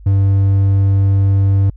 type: tone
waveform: triangle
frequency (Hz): 98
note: G2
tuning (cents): 0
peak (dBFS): -7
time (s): 0.06-1.7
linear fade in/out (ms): 5
effects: added 50 Hz sine -34 dBFS peak until 1.76 s